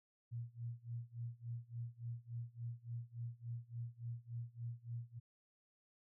sine tone with tremolo, 118 Hz, A#2, 22 cents sharp, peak -40 dBFS, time 0.31-5.2 s, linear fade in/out 20 ms, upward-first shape sine, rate 3.5 Hz, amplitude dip 95%, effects none

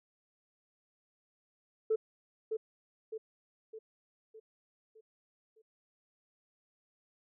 sine tone with echo, 440 Hz, A4, in tune, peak -25 dBFS, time 1.9-1.96 s, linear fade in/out 10 ms, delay 610 ms, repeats 6, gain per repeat -6 dB, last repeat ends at 5.62 s, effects tanh soft clip ceiling -22 dBFS

